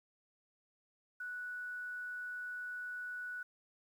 sine tone with quantisation, 1476 Hz, F#6, 5 cents flat, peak -40 dBFS, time 1.2-3.43 s, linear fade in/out 5 ms, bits 11, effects none

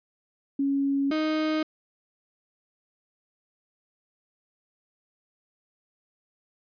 sine / 35% pulse tone pair in turn, 277.2 / 311.1 Hz, C#4 / D#4, 0 / 0 cents, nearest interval major second, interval 200 cents, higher second, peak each -22 dBFS, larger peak neither, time 0.59-1.11 / 1.11-1.63 s, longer neither, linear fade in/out 5 ms, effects resampled to 11025 Hz

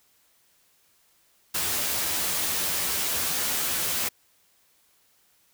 white noise with comb filter, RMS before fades -27 dBFS, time 1.54-4.09 s, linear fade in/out 10 ms, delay 12 ms, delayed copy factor +0.6, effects white hiss -64 dBFS RMS until 5.53 s

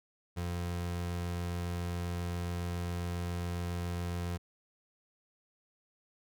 30% pulse tone, 87.31 Hz, F2, in tune, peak -31 dBFS, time 0.36-4.38 s, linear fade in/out 20 ms, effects none

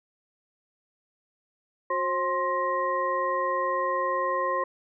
sine tone cluster, 363.9 / 534 / 1053 / 1884 Hz, F#4 / C5 / C6 / A#6, -29 / +35 / +11 / +18 cents, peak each -35 / -29 / -26 / -35 dBFS, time 1.9-4.64 s, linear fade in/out 5 ms, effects none

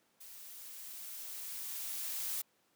blue noise with level ramp, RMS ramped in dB -52 to -37 dBFS, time 0.2-2.42 s, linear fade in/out 10 ms, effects pink hiss -73 dBFS RMS until 2.75 s + high-pass 200 Hz 12 dB/octave

